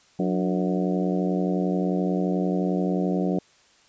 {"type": "harmonic tone with a mistuned harmonic", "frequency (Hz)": 91.4, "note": "F#2", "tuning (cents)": -21, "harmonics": [2, 3, 4, 5, 6, 7, 8], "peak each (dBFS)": [-24, -28, -30, -32, -34, -35, -36], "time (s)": [0.19, 3.39], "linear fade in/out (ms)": 5, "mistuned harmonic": 3, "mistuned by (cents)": 100, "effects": ["white hiss -58 dBFS RMS until 3.88 s", "resampled to 16000 Hz"]}